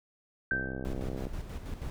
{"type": "tone with exponential decay", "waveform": "sine", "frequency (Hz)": 1559, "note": "G6", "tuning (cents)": -10, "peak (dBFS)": -25, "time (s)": [0.51, 0.97], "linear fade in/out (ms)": 2, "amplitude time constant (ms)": 100}
{"type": "click train", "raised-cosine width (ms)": 2, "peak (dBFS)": -24, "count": 50, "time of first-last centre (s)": [0.52, 1.269], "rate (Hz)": 65.4}
{"type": "noise with tremolo", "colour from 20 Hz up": "brown", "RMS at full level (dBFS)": -36, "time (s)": [0.85, 1.9], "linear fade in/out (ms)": 0, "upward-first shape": "square", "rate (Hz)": 6.2, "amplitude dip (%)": 50}
{"effects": []}